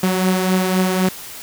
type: beating tone pair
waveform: sawtooth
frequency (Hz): 185.2 / 189.1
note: F#3 / F#3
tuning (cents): +2 / +38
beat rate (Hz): 3.9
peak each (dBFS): -12 / -19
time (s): 0.03-1.09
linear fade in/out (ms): 5
effects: white hiss -34 dBFS RMS until 1.42 s